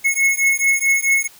square beating tone pair, 2181 / 2185.6 Hz, C#7 / C#7, -29 / -25 cents, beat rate 4.6 Hz, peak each -18 dBFS, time 0.04-1.28 s, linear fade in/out 20 ms, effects white hiss -46 dBFS RMS until 1.39 s

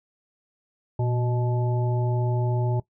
harmonic tone with a mistuned harmonic, 123.47 Hz, B2, in tune, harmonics 1 / 3 / 5 / 7, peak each -22 / -31 / -35 / -35 dBFS, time 0.99-2.8 s, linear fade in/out 5 ms, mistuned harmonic 1, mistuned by -64 cents, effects noise-tail reverb RT60 0.1 s tail -19 dB re dry

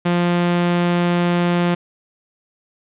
sawtooth tone, 174.61 Hz, F3, in tune, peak -11 dBFS, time 0.05-1.75 s, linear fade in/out 10 ms, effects resampled to 8000 Hz + 8-bit

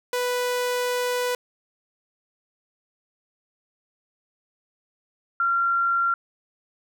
sawtooth / sine tone pair in turn, 493.9 / 1376.1 Hz, B4 / F6, 0 / -26 cents, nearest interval octave + tritone, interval 1774 cents, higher second, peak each -19 dBFS, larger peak neither, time 0.13-1.35 / 5.4-6.14 s, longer first, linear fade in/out 2 ms, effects none

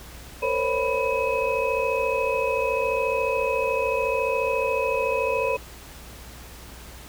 sine tone cluster, 457.2 / 518 / 552 / 989 / 2549 Hz, A#4 / C5 / C#5 / B5 / D#7, -34 / -17 / -7 / +2 / +41 cents, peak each -27 / -28 / -27 / -28 / -29 dBFS, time 0.42-5.57 s, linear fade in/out 10 ms, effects added 60 Hz sine -44 dBFS peak until 7.08 s + pink hiss -44 dBFS RMS until 7.08 s

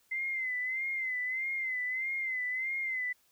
sine tone with vibrato, 2061 Hz, C7, 27 cents flat, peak -31 dBFS, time 0.11-3.13 s, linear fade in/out 10 ms, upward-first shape sine, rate 1.6 Hz, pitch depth 64 cents each way, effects white hiss -69 dBFS RMS until 3.31 s

